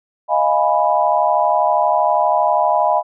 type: chord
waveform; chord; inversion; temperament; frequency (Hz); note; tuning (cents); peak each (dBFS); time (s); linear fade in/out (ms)
sine; F half-diminished seventh; third; equal with one note detuned; 622.3 / 694.8 / 830.6 / 987.8; Eb5 / F5 / Ab5 / Cb6; 0 / -9 / 0 / 0; -18; 0.28-3.03; 50
effects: none